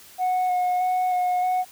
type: tone with vibrato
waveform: sine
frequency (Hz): 730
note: F#5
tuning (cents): -24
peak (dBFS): -17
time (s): 0.18-1.65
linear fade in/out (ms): 50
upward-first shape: square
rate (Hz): 1.6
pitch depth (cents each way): 13
effects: tanh soft clip ceiling -19 dBFS + white hiss -48 dBFS RMS until 1.71 s

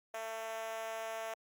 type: tone with high-pass filter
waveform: 5% pulse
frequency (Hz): 223.3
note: A3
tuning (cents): +26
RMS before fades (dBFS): -41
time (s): 0.14-1.34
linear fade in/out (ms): 2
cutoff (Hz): 600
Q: 6.2
effects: Opus 48 kbps

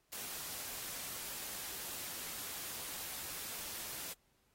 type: noise with ADSR envelope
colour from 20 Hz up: white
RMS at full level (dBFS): -41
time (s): 0.12-4.14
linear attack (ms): 13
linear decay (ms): 4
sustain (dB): -3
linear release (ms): 20
effects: pink hiss -75 dBFS RMS until 4.54 s + AAC 48 kbps

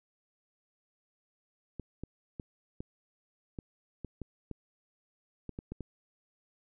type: clicks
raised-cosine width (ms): 3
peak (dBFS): -26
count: 12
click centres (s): 1.797 / 2.036 / 2.398 / 2.805 / 3.588 / 4.047 / 4.217 / 4.513 / 5.493 / 5.589 / 5.72 / 5.807
effects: none

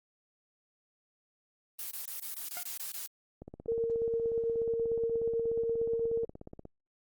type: noise bursts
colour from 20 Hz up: blue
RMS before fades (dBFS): -39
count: 9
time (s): 1.79-3.062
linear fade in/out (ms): 0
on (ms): 120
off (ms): 24
type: tone with exponential decay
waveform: 20% pulse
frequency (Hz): 710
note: F5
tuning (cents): +28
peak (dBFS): -33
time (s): 2.57-2.68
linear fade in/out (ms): 0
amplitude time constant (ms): 23
type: click train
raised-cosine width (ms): 2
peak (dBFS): -31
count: 55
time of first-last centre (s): 3.42-6.654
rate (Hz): 16.7
type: tone with tremolo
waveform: sine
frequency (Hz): 460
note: A#4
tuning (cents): -23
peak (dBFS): -27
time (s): 3.68-6.25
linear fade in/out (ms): 5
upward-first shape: sine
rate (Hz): 9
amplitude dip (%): 30
effects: Opus 24 kbps

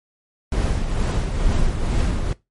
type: noise with tremolo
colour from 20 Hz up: brown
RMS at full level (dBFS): -17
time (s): 0.52-2.33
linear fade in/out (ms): 2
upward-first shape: triangle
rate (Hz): 2.2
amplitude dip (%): 55
effects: noise-tail reverb RT60 0.2 s tail -20 dB re dry + MP3 48 kbps

